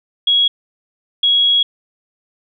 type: tone pair in turn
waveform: sine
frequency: 3322 / 3322 Hz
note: G#7 / G#7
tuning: 0 / 0 cents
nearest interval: unison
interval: 0 cents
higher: neither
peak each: -10 dBFS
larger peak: neither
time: 0.27-0.48 / 1.23-1.63 s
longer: second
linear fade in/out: 5 ms
effects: none